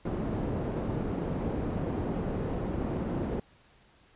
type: low-pass noise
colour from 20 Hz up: white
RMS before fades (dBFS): -32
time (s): 0.05-3.4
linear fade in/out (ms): 5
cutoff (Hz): 360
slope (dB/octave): 12
effects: pink hiss -61 dBFS RMS until 4.15 s + resampled to 8000 Hz